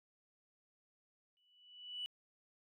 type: tone with exponential growth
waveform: sine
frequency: 2960 Hz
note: F#7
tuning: in tune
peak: -37 dBFS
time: 1.37-2.06 s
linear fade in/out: 0 ms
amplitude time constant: 150 ms
effects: tanh soft clip ceiling -34 dBFS